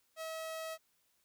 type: tone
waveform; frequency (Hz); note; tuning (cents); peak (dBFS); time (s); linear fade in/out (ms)
sawtooth; 643; E5; -43; -36; 0.16-0.78; 50
effects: white hiss -75 dBFS RMS until 1.24 s